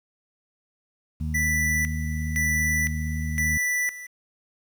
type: harmonic tone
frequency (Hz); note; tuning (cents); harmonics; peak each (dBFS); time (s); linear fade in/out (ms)
77.6; D#2; -4; 1 / 2 / 3; -27 / -31 / -34; 1.2-3.58; 10
type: tone with tremolo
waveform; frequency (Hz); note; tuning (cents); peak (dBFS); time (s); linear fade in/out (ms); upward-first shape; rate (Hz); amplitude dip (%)
square; 1975.5; B6; 0; -23; 1.34-4.07; 10; square; 0.98; 80
effects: 9-bit